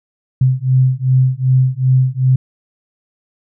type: beating tone pair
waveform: sine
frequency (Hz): 128.4 / 131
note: C3 / C3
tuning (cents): -32 / +2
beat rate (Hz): 2.6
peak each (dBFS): -13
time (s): 0.41-2.36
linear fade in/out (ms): 5
effects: none